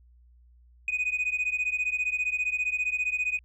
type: beating tone pair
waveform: sine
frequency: 2484 / 2499 Hz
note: D#7 / D#7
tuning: -3 / +7 cents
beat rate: 15 Hz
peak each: -27 dBFS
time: 0.88-3.39 s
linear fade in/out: 2 ms
effects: tanh soft clip ceiling -22 dBFS + added 60 Hz sine -54 dBFS peak until 3.44 s